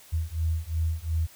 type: beating tone pair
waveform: sine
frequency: 79.6 / 82.4 Hz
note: D#2 / E2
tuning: +40 / 0 cents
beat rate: 2.8 Hz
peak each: -28 dBFS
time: 0.12-1.27 s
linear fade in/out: 20 ms
effects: white hiss -52 dBFS RMS until 1.35 s